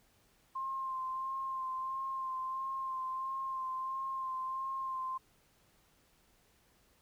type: tone with vibrato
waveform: sine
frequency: 1055 Hz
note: C6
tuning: 14 cents sharp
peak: -35 dBFS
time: 0.55-5.18 s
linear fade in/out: 10 ms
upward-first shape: sine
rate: 1.5 Hz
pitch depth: 23 cents each way
effects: pink hiss -69 dBFS RMS until 7.01 s